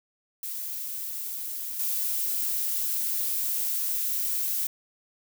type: noise with level steps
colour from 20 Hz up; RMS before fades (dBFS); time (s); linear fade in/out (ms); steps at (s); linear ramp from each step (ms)
violet; -34 / -28; 0.43-4.67; 2; 1.79; 5
effects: none